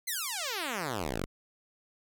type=exponential sweep; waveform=5% pulse; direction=down; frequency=2140 to 38.89 Hz; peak=-21 dBFS; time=0.07-1.26 s; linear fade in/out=10 ms; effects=none